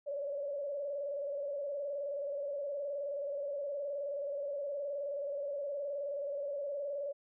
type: tone with vibrato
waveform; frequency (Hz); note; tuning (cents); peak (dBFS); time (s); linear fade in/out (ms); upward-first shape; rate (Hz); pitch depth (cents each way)
sine; 568; C#5; +42; -35; 0.06-7.13; 20; square; 19; 46
effects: none